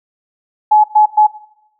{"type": "tone bursts at uneven times", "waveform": "sine", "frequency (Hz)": 850, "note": "G#5", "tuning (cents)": 40, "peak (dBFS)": -5, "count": 3, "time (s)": [[0.71, 0.84], [0.95, 1.06], [1.17, 1.27]], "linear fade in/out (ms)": 10, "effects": ["noise-tail reverb RT60 0.8 s tail -18 dB re dry"]}